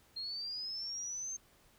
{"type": "linear sweep", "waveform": "sine", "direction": "up", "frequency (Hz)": [4186, 6370], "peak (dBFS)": -38, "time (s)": [0.16, 1.37], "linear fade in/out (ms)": 10, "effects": ["pink hiss -66 dBFS RMS until 1.78 s"]}